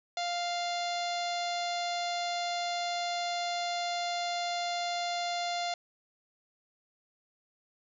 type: harmonic tone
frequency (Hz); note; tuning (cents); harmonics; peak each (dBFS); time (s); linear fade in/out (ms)
698.5; F5; 0; 1 / 2 / 3 / 4 / 5 / 6 / 7 / 8 / 9 / 10; -32 / -44 / -41 / -46 / -41 / -41 / -46 / -50 / -52 / -49; 0.17-5.74; 2
effects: none